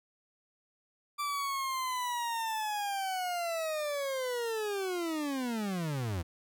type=linear sweep; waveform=40% pulse; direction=down; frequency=1174.7 to 79 Hz; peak=-31 dBFS; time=1.18-6.23 s; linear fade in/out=20 ms; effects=none